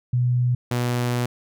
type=tone pair in turn; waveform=sine / sawtooth; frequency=123.47 / 121.98 Hz; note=B2 / B2; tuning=0 / -21 cents; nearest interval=unison; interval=21 cents; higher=first; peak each=-17 dBFS; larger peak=neither; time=0.13-0.55 / 0.71-1.26 s; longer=second; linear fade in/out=5 ms; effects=none